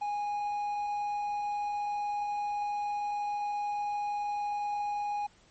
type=tone; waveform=triangle; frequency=825 Hz; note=G#5; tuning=12 cents flat; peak=-28 dBFS; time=0.01-5.27 s; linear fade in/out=10 ms; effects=pink hiss -62 dBFS RMS until 5.5 s + MP3 32 kbps